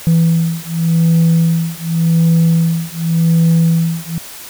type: beating tone pair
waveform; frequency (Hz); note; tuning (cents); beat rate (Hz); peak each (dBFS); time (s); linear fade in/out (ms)
sine; 164.9 / 165.78; E3 / E3; +1 / +10; 0.88; -11; 0.07-4.18; 0
effects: tanh soft clip ceiling -6 dBFS + white hiss -32 dBFS RMS until 4.49 s